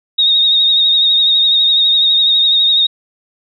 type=tone with vibrato; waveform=sine; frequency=3729 Hz; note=A#7; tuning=in tune; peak=-8 dBFS; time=0.18-2.87 s; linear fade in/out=10 ms; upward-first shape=sine; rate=12 Hz; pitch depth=36 cents each way; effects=none